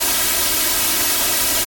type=noise with comb filter; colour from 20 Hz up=white; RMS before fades=-17 dBFS; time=0-1.65 s; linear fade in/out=20 ms; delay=3.1 ms; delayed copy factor=+0.8; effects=AAC 64 kbps